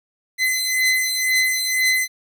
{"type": "beating tone pair", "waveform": "sawtooth", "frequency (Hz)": [2035, 2037], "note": ["C7", "C7"], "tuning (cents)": [-49, -47], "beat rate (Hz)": 2, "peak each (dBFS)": [-18, -16], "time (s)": [0.38, 2.08], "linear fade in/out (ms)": 50, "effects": []}